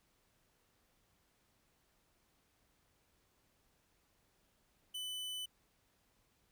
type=tone; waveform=45% pulse; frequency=3000 Hz; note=F#7; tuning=23 cents sharp; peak=-40 dBFS; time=4.94-5.46 s; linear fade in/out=10 ms; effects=pink hiss -75 dBFS RMS until 6.51 s